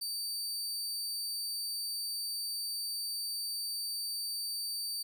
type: tone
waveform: sawtooth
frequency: 4615 Hz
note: D8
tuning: 31 cents flat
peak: -32 dBFS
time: 0.01-5.03 s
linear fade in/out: 10 ms
effects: none